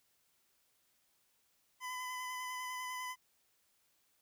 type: tone with vibrato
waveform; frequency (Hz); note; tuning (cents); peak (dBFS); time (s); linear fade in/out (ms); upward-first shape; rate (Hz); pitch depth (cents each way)
25% pulse; 1008; B5; +35; -36; 1.8-3.16; 50; square; 10; 13
effects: white hiss -75 dBFS RMS until 4.21 s